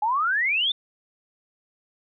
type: exponential sweep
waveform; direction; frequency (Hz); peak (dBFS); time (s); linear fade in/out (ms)
sine; up; 821 to 3625; -20; 0.02-0.72; 5
effects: none